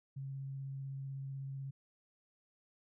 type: tone with vibrato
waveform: sine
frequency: 136.1 Hz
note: C#3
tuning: 31 cents flat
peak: -40 dBFS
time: 0.16-1.71 s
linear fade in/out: 10 ms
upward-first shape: triangle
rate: 16 Hz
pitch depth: 13 cents each way
effects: none